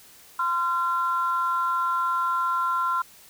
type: tone pair together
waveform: sine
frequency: 1032.9 / 1370 Hz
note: C6 / F6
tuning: -23 / -34 cents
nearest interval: perfect fourth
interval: 489 cents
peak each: -24 / -24 dBFS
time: 0.39-3.02 s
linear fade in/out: 5 ms
effects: tanh soft clip ceiling -14 dBFS + white hiss -51 dBFS RMS until 3.29 s